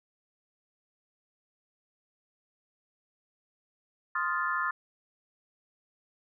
sine chord, F dominant seventh, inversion second, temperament equal with one note detuned, 1046.5 / 1244.5 / 1396.9 / 1748.9 Hz, C6 / Eb6 / F6 / A6, 0 / 0 / 0 / -11 cents, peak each -33 dBFS, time 4.15-4.71 s, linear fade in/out 5 ms, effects none

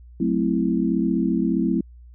sine chord, F# half-diminished seventh, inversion none, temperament equal, 185 / 220 / 261.6 / 329.6 Hz, F#3 / A3 / C4 / E4, 0 / 0 / 0 / 0 cents, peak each -24 dBFS, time 0.2-1.81 s, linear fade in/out 5 ms, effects added 60 Hz sine -42 dBFS peak until 2.14 s

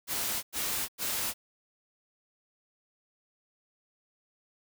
white noise bursts, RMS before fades -32 dBFS, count 3, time 0.07-1.34 s, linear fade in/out 50 ms, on 360 ms, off 95 ms, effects none

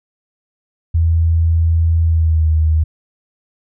sine tone with pitch glide, 82.41 to 78.78 Hz, E2 to D#2, 0 to +22 cents, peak -10 dBFS, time 0.94-2.84 s, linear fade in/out 10 ms, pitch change -78 cents, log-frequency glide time 2.04-2.49 s, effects none

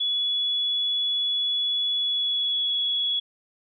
sine tone with pitch glide, 3399 to 3368 Hz, G#7 to G#7, +39 to +24 cents, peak -22 dBFS, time 0-3.2 s, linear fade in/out 10 ms, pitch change -15 cents, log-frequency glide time 1.94-2.78 s, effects none

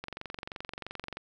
click train, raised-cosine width 0.3 ms, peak -22 dBFS, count 27, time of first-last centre 0.04-1.17 s, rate 23 Hz, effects none

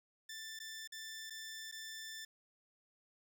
15% pulse tone with dropouts, 1770 Hz, A6, 10 cents sharp, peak -39 dBFS, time 0.29-2.25 s, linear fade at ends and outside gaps 5 ms, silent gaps 0.591-0.6 / 0.875-0.921 / 1.299-1.305 / 1.715-1.723 s, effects none

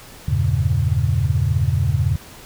sine chord, E diminished seventh, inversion none, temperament equal with one note detuned, 82.41 / 98 / 116.54 / 139.96 Hz, E2 / G2 / Bb2 / Db3, 0 / 0 / 0 / +17 cents, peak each -21 dBFS, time 0.28-2.16 s, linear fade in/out 5 ms, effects pink hiss -41 dBFS RMS until 2.45 s

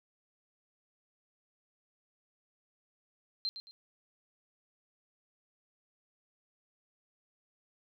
sine tone with echo, 4145 Hz, C8, 17 cents flat, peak -31 dBFS, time 3.45-3.49 s, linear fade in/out 0 ms, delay 110 ms, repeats 2, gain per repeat -10 dB, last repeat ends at 3.71 s, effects none

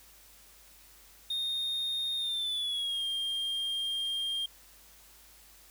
triangle tone with pitch glide, 3684 to 3207 Hz, A#7 to G7, -21 to +39 cents, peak -29 dBFS, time 1.3-4.46 s, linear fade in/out 5 ms, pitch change -240 cents, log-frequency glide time 2.17-3.05 s, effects added 50 Hz sine -63 dBFS peak until 5.7 s + white hiss -57 dBFS RMS until 5.7 s

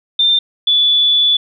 sine tone pair in turn, 3588 / 3455 Hz, A7 / A7, +33 / -32 cents, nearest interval minor second, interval 65 cents, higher first, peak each -9 dBFS, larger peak neither, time 0.19-0.39 / 0.67-1.37 s, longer second, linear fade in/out 5 ms, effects none

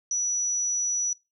sine tone, 5890 Hz, F#8, 9 cents flat, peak -24 dBFS, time 0.11-1.13 s, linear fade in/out 2 ms, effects noise-tail reverb RT60 0.2 s tail -19 dB re dry

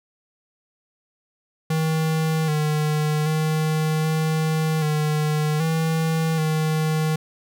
square tone with pitch steps, 158.8 / 152.1 / 156.3 / 157.8 / 152.2 / 161.2 / 156.5 Hz, D#3 / D#3 / D#3 / D#3 / D#3 / E3 / D#3, +36 / -39 / +8 / +25 / -38 / -38 / +10 cents, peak -20 dBFS, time 1.7-7.16 s, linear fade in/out 5 ms, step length 780 ms, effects none

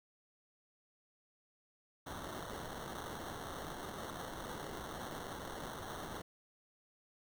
violet noise with sample-and-hold, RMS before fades -45 dBFS, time 2.06-6.22 s, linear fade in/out 10 ms, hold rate 2450 Hz, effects none

